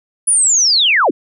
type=linear sweep; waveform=sine; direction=down; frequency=10010 to 196 Hz; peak=-9 dBFS; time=0.27-1.11 s; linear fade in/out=10 ms; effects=none